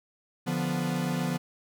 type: chord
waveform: 45% pulse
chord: B diminished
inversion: first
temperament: equal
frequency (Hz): 146.83 / 174.61 / 246.9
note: D3 / F3 / B3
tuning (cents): 0 / 0 / 0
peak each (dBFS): -33 / -30 / -32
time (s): 0.46-1.38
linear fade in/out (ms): 20
effects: none